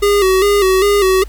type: tone with vibrato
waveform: square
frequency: 392 Hz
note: G4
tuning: in tune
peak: -10 dBFS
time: 0.02-1.24 s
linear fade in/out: 10 ms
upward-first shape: square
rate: 2.5 Hz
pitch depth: 67 cents each way
effects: added 50 Hz sine -27 dBFS peak until 1.28 s + pink hiss -45 dBFS RMS until 1.28 s